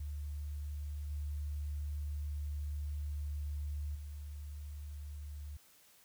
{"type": "tone with level steps", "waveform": "sine", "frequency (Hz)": 73.42, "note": "D2", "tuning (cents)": 0, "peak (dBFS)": [-38, -36, -42], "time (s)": [0, 5.57], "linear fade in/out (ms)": 5, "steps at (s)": [1.1, 3.95], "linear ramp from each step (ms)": 5, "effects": ["white hiss -64 dBFS RMS until 6.04 s"]}